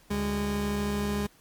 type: tone pair together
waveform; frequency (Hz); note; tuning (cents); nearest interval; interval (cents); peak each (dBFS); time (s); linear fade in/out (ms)
30% pulse; 72.62 / 204.7; D2 / G#3; -19 / -25; octave + tritone; 1794; -31 / -25; 0.1-1.27; 10
effects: pink hiss -59 dBFS RMS until 1.4 s + MP3 96 kbps